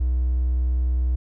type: tone with hard clipping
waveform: triangle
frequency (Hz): 62.4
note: B1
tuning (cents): +19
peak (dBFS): -19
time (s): 0-1.16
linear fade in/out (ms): 10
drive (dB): 4
effects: none